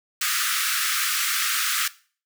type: high-pass noise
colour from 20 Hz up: pink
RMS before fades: -24 dBFS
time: 0.21-1.88 s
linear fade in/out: 5 ms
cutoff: 1200 Hz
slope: 96 dB/octave
effects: noise-tail reverb RT60 0.4 s tail -18 dB re dry